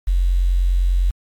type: tone with quantisation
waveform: sine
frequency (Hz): 45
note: F#1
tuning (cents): -47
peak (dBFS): -13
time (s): 0.07-1.11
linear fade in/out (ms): 10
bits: 7
effects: MP3 96 kbps